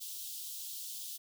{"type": "high-pass noise", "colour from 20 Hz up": "white", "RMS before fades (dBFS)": -43, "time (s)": [0, 1.18], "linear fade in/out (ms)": 20, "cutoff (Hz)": 3100, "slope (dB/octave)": 48, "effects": []}